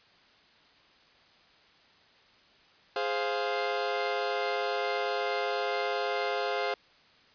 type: chord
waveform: sawtooth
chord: F minor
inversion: first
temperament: equal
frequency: 415.3 / 523.3 / 698.5 Hz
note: Ab4 / C5 / F5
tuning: 0 / 0 / 0 cents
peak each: -29 dBFS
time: 2.96-6.74 s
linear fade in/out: 2 ms
effects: white hiss -60 dBFS RMS until 7.34 s + resampled to 11025 Hz